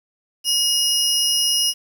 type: tone pair together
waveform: 30% pulse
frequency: 2884 / 5139 Hz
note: F#7 / E8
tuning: -45 / -45 cents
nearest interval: minor seventh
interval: 1000 cents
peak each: -16 dBFS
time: 0.44-1.74 s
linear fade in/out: 50 ms
effects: 8-bit